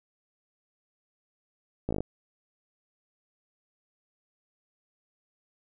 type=slowing click train; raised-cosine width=2 ms; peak=-16 dBFS; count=7; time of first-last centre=1.89-2.006 s; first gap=17 ms; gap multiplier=1.05; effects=none